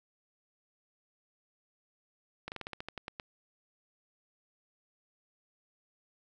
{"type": "slowing click train", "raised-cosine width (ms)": 0.3, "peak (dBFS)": -23, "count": 11, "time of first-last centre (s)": [2.48, 3.198], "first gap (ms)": 39, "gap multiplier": 1.13, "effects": []}